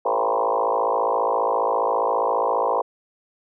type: tone with frequency modulation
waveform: sine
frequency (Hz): 740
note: F#5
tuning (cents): 0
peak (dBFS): -18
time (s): 0.05-2.82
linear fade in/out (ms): 10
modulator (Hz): 54.8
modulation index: 5.6
effects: none